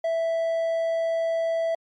triangle tone, 659.3 Hz, E5, in tune, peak -20 dBFS, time 0.04-1.75 s, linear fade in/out 5 ms, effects MP3 48 kbps

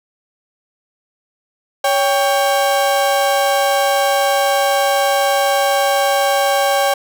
35% pulse tone pair together, 560 / 792 Hz, C#5 / G5, +18 / +18 cents, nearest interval tritone, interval 600 cents, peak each -14 dBFS, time 1.84-6.94 s, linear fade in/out 5 ms, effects none

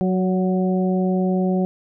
harmonic tone with a mistuned harmonic, 185 Hz, F#3, in tune, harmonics 1 / 2 / 3 / 4, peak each -18 / -24 / -28 / -30 dBFS, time 0.01-1.65 s, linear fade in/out 0 ms, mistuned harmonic 3, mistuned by +21 cents, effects none

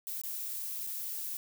violet noise with dropouts, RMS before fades -38 dBFS, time 0.07-1.37 s, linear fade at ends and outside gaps 0 ms, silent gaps 0.215-0.236 / 0.867-0.872 s, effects none

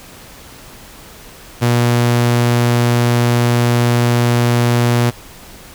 sawtooth tone, 120 Hz, B2, 49 cents flat, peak -7 dBFS, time 1.61-5.11 s, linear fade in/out 20 ms, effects pink hiss -38 dBFS RMS until 5.74 s

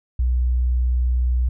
sine tone, 61.74 Hz, B1, in tune, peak -16 dBFS, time 0.19-1.49 s, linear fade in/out 5 ms, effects none

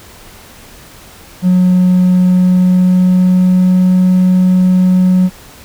triangle tone with pitch glide, 182 to 183.69 Hz, F#3 to F#3, -28 to -12 cents, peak -3 dBFS, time 1.42-5.3 s, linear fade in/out 50 ms, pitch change +16 cents, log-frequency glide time 2.2-3.99 s, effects tanh soft clip ceiling -1 dBFS + pink hiss -37 dBFS RMS until 5.64 s

